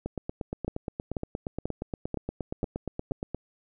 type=two click trains; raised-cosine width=2 ms; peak=-18 / -16 dBFS; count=29 / 6; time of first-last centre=0.06-3.346 / 0.68-3.119 s; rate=8.52 / 2.05 Hz; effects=none